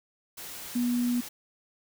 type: tone in noise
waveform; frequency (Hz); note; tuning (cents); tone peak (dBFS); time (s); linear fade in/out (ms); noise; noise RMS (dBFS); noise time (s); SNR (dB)
sine; 242.8; B3; -29; -24; 0.75-1.21; 10; white; -41; 0.37-1.29; +14
effects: none